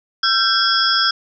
sine tone cluster, 1351 / 1563 / 3330 / 4965 / 5310 Hz, E6 / G6 / G#7 / D#8 / E8, +42 / -6 / +4 / -5 / +12 cents, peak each -20 dBFS, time 0.23-1.11 s, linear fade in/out 5 ms, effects none

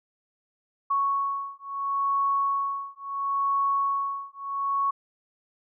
sine beating tone pair, 1108.7 / 1109.43 Hz, C#6 / C#6, 0 / +1 cents, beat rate 0.73 Hz, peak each -27 dBFS, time 0.9-4.91 s, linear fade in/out 10 ms, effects none

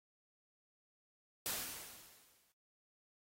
white noise with exponential decay, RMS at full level -37 dBFS, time 1.46-2.52 s, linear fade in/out 0 ms, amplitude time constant 230 ms, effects AAC 48 kbps

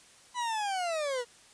40% pulse linear sweep, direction down, 1000 to 466.2 Hz, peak -29 dBFS, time 0.34-1.25 s, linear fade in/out 50 ms, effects white hiss -57 dBFS RMS until 1.53 s + resampled to 22050 Hz

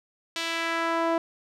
sawtooth tone with band-pass filter sweep, 331.6 Hz, E4, 10 cents sharp, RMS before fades -27 dBFS, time 0.36-1.18 s, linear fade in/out 2 ms, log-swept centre 3700 to 700 Hz, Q 1.2, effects none

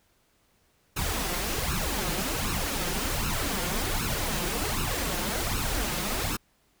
pink noise with flanger, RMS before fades -29 dBFS, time 0.96-6.37 s, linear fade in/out 10 ms, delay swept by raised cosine 0.74 to 5.74 ms, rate 1.3 Hz, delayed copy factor +0.75, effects pink hiss -67 dBFS RMS until 6.8 s

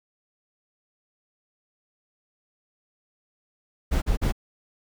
brown noise bursts, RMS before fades -22 dBFS, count 3, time 3.91-4.324 s, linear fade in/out 20 ms, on 110 ms, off 42 ms, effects none

